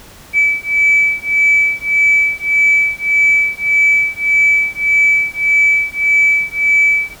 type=beating tone pair; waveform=sine; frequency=2301 / 2302.7 Hz; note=D7 / D7; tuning=-36 / -35 cents; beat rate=1.7 Hz; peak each=-12 dBFS; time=0.33-7.15 s; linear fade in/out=50 ms; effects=tanh soft clip ceiling -3 dBFS + pink hiss -39 dBFS RMS until 7.2 s